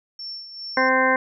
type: tone with tremolo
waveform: sine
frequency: 5420 Hz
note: E8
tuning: 47 cents sharp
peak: -30 dBFS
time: 0.19-0.89 s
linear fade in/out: 2 ms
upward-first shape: sine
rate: 2.5 Hz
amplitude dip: 60%
type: harmonic tone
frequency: 260 Hz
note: C4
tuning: 11 cents flat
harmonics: 1 / 2 / 3 / 4 / 6 / 7 / 8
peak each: -26 / -22 / -26 / -22 / -22 / -25 / -26 dBFS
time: 0.77-1.16 s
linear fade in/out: 2 ms
effects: none